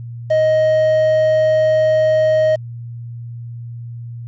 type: tone with quantisation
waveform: triangle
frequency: 625 Hz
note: D#5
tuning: 8 cents sharp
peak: -9 dBFS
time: 0.3-2.56 s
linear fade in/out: 10 ms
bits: 6
effects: added 118 Hz sine -27 dBFS peak until 4.27 s + resampled to 16000 Hz